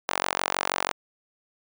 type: tone with high-pass filter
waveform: sawtooth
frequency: 46.25 Hz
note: F#1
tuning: in tune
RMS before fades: -28 dBFS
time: 0.08-0.92 s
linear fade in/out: 10 ms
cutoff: 830 Hz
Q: 1.2
effects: none